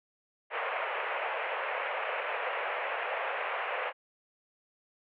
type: band-pass noise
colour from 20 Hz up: pink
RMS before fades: -34 dBFS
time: 0.5-3.93 s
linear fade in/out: 50 ms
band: 480 to 2700 Hz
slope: 48 dB/octave
effects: none